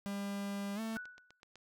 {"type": "tone with pitch glide", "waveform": "45% pulse", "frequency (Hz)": [200, 223.2], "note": ["G3", "A3"], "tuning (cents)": [35, 25], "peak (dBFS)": -37, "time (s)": [0.06, 0.97], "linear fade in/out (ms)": 0, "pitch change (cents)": 190, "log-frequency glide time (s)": [0.75, 0.8]}
{"type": "click train", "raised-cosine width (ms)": 0.2, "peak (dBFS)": -38, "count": 6, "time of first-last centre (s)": [0.93, 1.557], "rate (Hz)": 7.98}
{"type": "tone with exponential decay", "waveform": "sine", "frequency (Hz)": 1480, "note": "F#6", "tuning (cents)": 0, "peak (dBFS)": -38, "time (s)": [0.96, 1.4], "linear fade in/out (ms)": 0, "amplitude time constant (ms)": 94}
{"effects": []}